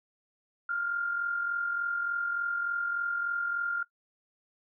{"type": "tone pair together", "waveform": "sine", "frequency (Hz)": [1396.9, 1440.3], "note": ["F6", "F#6"], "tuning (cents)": [0, -47], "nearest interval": "minor second", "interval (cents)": 53, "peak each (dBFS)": [-29, -38], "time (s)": [0.69, 3.83], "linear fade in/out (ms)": 5, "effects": ["noise-tail reverb RT60 0.1 s tail -18 dB re dry"]}